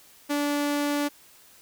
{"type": "tone", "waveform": "sawtooth", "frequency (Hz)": 290, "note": "D4", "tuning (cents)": -22, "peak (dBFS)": -20, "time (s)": [0.29, 1.09], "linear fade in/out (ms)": 20, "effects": ["white hiss -54 dBFS RMS until 1.61 s"]}